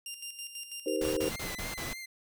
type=tone with tremolo; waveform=15% pulse; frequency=2794 Hz; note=F7; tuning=in tune; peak=-31 dBFS; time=0.06-1.31 s; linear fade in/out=2 ms; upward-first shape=square; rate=6.1 Hz; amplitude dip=60%
type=chord; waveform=sine; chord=C minor seventh; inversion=first; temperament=just; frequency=314 / 392.4 / 470.9 / 523.3 Hz; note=Eb4 / G4 / Bb4 / C5; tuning=+16 / +2 / +18 / 0 cents; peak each=-34 dBFS; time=0.86-1.29 s; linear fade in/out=5 ms
type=noise bursts; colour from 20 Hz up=pink; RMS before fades=-38 dBFS; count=5; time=1.01-1.934 s; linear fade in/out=5 ms; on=160 ms; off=31 ms
type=tone with vibrato; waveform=sawtooth; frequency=2050 Hz; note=C7; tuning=36 cents flat; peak=-37 dBFS; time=1.31-2.06 s; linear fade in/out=10 ms; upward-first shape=triangle; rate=3.3 Hz; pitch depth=58 cents each way
effects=none